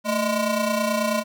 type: ring-modulated tone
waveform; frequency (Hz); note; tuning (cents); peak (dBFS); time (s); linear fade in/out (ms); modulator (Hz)
25% pulse; 415.3; G#4; 0; -14; 0.04-1.24; 50; 193
effects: none